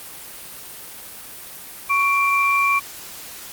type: tone pair together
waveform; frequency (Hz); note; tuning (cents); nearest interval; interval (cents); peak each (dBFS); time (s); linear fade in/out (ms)
sine; 1116 / 2361; C#6 / D7; +11 / +9; octave + minor second; 1298; -18; 1.89-2.8; 20
effects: white hiss -37 dBFS RMS until 3.52 s + Opus 32 kbps